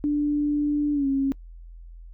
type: tone with pitch glide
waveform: sine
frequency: 293.7 to 272.5 Hz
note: D4 to C#4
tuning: 0 to -29 cents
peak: -20 dBFS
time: 0.04-1.32 s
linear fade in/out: 0 ms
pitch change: -129 cents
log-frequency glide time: 0.93-1.07 s
effects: noise-tail reverb RT60 0.1 s tail -24 dB re dry + added 42 Hz sine -40 dBFS peak until 2.13 s